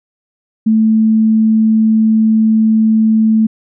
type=tone; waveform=sine; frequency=220 Hz; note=A3; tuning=in tune; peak=-7 dBFS; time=0.66-3.47 s; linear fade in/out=10 ms; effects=none

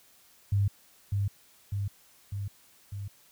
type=tone with echo; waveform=sine; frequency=100 Hz; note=G2; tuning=35 cents sharp; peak=-22 dBFS; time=0.52-0.68 s; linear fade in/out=5 ms; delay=600 ms; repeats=4; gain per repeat=-3 dB; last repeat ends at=3.08 s; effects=white hiss -60 dBFS RMS until 3.31 s

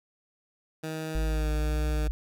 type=tone with pitch glide; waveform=15% pulse; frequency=158.1 to 152.45 Hz; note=D#3 to D#3; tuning=+28 to -35 cents; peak=-26 dBFS; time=0.83-2.08 s; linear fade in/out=10 ms; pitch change=-63 cents; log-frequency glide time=1.24-1.5 s
type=exponential two-way sweep; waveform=sine; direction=up then down; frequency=50.8 to 59.7 to 53.4 Hz; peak=-25 dBFS; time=1.15-2.11 s; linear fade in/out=0 ms; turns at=1.89 s
effects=none

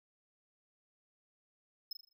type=tone with echo; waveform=square; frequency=5150 Hz; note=E8; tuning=41 cents flat; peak=-38 dBFS; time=1.91-1.93 s; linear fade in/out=5 ms; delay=40 ms; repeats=5; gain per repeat=-7 dB; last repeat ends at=2.13 s; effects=none

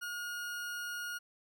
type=tone; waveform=40% pulse; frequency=1434 Hz; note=F6; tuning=45 cents sharp; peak=-37 dBFS; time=0.01-1.19 s; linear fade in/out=20 ms; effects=none

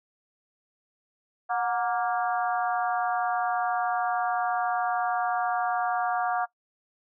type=harmonic tone with a mistuned harmonic; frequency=233.7 Hz; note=A#3; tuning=5 cents sharp; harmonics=3 / 4 / 5 / 6 / 7; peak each=-26 / -34 / -32 / -34 / -38 dBFS; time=1.49-6.46 s; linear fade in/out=20 ms; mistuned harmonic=3; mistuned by=+61 cents; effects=noise-tail reverb RT60 0.1 s tail -20 dB re dry

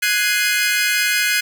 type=chord; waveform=sawtooth; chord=Ab dominant seventh; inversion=third; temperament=equal; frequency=1480 / 1661.2 / 2093 / 2489 Hz; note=Gb6 / Ab6 / C7 / Eb7; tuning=0 / 0 / 0 / 0 cents; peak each=-18 dBFS; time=0.02-1.41 s; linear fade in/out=10 ms; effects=none

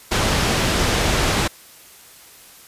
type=low-pass noise; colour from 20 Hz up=pink; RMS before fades=-19 dBFS; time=0.11-1.48 s; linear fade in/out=10 ms; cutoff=7100 Hz; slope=12 dB/octave; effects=white hiss -45 dBFS RMS until 2.67 s + resampled to 32000 Hz

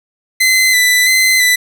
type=tone with vibrato; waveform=sawtooth; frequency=2020 Hz; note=B6; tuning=39 cents sharp; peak=-5 dBFS; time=0.4-1.56 s; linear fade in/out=10 ms; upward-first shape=square; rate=1.5 Hz; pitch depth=25 cents each way; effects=none

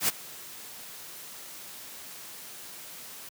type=noise with ADSR envelope; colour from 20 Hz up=white; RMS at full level=-23 dBFS; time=0-3.29 s; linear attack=81 ms; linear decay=24 ms; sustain=-21 dB; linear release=4 ms; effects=high-pass 100 Hz 12 dB/octave

